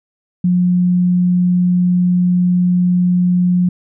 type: tone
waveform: sine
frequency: 179 Hz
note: F3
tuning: 43 cents sharp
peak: -10 dBFS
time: 0.44-3.69 s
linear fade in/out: 5 ms
effects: none